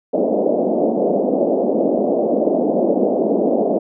white band-pass noise, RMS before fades -17 dBFS, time 0.13-3.79 s, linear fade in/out 10 ms, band 200 to 650 Hz, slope 48 dB/octave, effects none

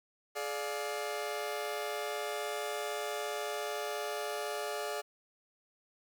sawtooth chord, D diminished, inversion second, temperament just, 422.9 / 587.3 / 704.8 Hz, Ab4 / D5 / F5, +31 / 0 / +16 cents, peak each -35 / -35 / -37 dBFS, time 0.35-5.02 s, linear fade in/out 20 ms, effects 11-bit

